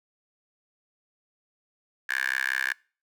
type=tone with high-pass filter; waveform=10% pulse; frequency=65.41 Hz; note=C2; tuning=in tune; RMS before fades=-28 dBFS; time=2.09-2.73 s; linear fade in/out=5 ms; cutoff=1700 Hz; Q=9; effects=noise-tail reverb RT60 0.4 s tail -26 dB re dry